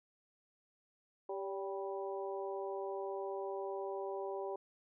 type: harmonic tone with a mistuned harmonic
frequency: 196 Hz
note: G3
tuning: in tune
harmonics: 2 / 3 / 4 / 5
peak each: -40 / -44 / -46 / -48 dBFS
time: 1.29-4.56 s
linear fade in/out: 5 ms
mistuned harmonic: 3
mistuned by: -43 cents
effects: none